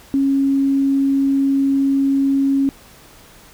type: tone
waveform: sine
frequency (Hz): 274.1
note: C#4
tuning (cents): -19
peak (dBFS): -13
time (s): 0.14-2.69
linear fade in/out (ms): 0
effects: pink hiss -45 dBFS RMS until 3.53 s